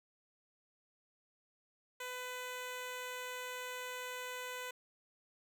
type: tone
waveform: 10% pulse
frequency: 501 Hz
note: B4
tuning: 25 cents sharp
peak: -33 dBFS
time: 2-4.71 s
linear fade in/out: 5 ms
effects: none